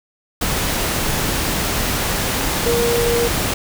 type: tone in noise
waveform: sine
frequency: 472.1 Hz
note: A#4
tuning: 22 cents sharp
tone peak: -16 dBFS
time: 2.66-3.28 s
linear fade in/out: 5 ms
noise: pink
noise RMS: -20 dBFS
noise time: 0.41-3.54 s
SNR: +1 dB
effects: none